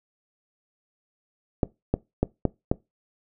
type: clicks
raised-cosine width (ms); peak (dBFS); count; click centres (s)
2; -7; 5; 1.632 / 1.94 / 2.23 / 2.453 / 2.715
effects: noise-tail reverb RT60 0.2 s tail -21 dB re dry